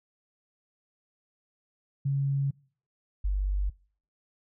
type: tone pair in turn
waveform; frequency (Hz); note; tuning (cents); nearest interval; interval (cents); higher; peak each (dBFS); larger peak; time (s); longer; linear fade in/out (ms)
sine; 138.6 / 48.66; C#3 / G1; 0 / -12; octave + tritone; 1812; first; -24; neither; 2.05-2.51 / 3.24-3.7; neither; 10
effects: noise-tail reverb RT60 0.5 s tail -25 dB re dry